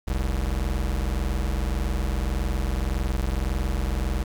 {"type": "tone pair together", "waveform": "square", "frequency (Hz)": [43.66, 65.41], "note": ["F1", "C2"], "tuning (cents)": [0, 0], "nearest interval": "perfect fifth", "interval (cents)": 700, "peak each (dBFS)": -27, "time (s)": [0.07, 4.24], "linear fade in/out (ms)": 10, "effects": ["8-bit"]}